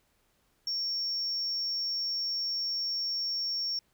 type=tone; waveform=sine; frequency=5490 Hz; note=F8; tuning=31 cents flat; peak=-28 dBFS; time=0.67-3.79 s; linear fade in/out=2 ms; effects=tanh soft clip ceiling -26 dBFS + pink hiss -71 dBFS RMS until 3.93 s